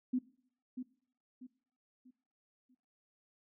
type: tone with echo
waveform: sine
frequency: 253.2 Hz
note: B3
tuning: 43 cents sharp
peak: -29 dBFS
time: 0.13-0.19 s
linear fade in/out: 10 ms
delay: 640 ms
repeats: 4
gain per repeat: -9 dB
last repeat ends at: 2.75 s
effects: noise-tail reverb RT60 0.6 s tail -20 dB re dry